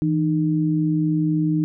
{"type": "tone pair together", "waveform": "sine", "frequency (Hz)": [162.15, 306.1], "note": ["E3", "D#4"], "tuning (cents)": [-28, -28], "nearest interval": "major seventh", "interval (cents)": 1100, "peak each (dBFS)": -20, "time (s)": [0.02, 1.64], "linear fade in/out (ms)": 0, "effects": []}